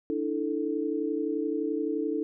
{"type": "chord", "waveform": "sine", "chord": "D suspended second", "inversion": "none", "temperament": "equal with one note detuned", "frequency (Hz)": [293.7, 325.3, 440], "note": ["D4", "E4", "A4"], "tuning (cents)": [0, -23, 0], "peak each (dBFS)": -31, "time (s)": [0.1, 2.23], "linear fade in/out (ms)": 0, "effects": []}